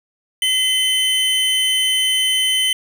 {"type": "tone pair together", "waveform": "square", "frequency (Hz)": [2042, 3060], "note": ["C7", "G7"], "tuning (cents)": [-43, -42], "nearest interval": "perfect fifth", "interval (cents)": 701, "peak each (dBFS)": [-24, -16], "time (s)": [0.42, 2.73], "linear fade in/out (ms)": 2, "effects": []}